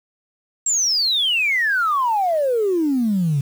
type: exponential sweep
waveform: sine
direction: down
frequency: 7650 to 134.2 Hz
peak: -15 dBFS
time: 0.66-3.41 s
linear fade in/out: 5 ms
effects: tanh soft clip ceiling -12 dBFS + 7-bit